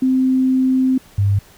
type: tone pair in turn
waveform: sine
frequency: 260 / 99.95 Hz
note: C4 / G2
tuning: -11 / +34 cents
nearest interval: octave + perfect fourth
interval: 1655 cents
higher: first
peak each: -12 dBFS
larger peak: neither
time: 0.02-0.98 / 1.18-1.39 s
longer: first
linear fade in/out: 5 ms
effects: pink hiss -47 dBFS RMS until 1.57 s